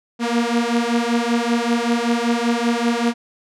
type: beating tone pair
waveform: sawtooth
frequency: 233.1 / 238.3 Hz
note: A#3 / A#3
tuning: 0 / +38 cents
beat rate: 5.2 Hz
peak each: -16 dBFS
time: 0.19-3.14 s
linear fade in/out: 50 ms
effects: low-pass 7000 Hz 12 dB/octave